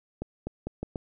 accelerating click train, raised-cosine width 2 ms, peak -19 dBFS, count 5, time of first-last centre 0.22-0.958 s, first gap 250 ms, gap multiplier 0.8, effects none

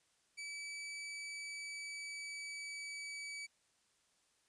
sawtooth tone with pitch glide, 2300 to 2287 Hz, D7 to D7, -37 to -47 cents, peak -40 dBFS, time 0.37-3.47 s, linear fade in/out 20 ms, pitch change -10 cents, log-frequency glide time 0.83-3.36 s, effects white hiss -75 dBFS RMS until 4.48 s + resampled to 22050 Hz

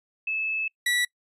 sine / 30% pulse tone pair in turn, 2609 / 1950.4 Hz, E7 / B6, -18 / -22 cents, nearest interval perfect fourth, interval 504 cents, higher first, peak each -25 / -19 dBFS, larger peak second, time 0.27-0.68 / 0.86-1.05 s, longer first, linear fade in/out 5 ms, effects noise-tail reverb RT60 0.1 s tail -24 dB re dry + resampled to 32000 Hz

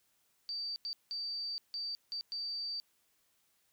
sine tone bursts at uneven times, 4635 Hz, D8, 24 cents flat, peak -36 dBFS, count 6, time 0.49-0.76 / 0.85-0.93 / 1.11-1.58 / 1.74-1.95 / 2.12-2.21 / 2.32-2.8 s, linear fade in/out 0 ms, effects white hiss -74 dBFS RMS until 3.72 s

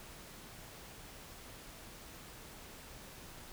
silence, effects pink hiss -52 dBFS RMS until 3.52 s

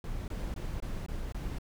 brown noise bursts, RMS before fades -36 dBFS, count 6, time 0.04-1.585 s, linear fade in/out 2 ms, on 240 ms, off 21 ms, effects none

